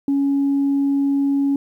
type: tone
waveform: sine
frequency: 278.7 Hz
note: C#4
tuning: 9 cents sharp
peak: -14 dBFS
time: 0.08-1.56 s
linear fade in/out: 2 ms
effects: tanh soft clip ceiling -12 dBFS + 9-bit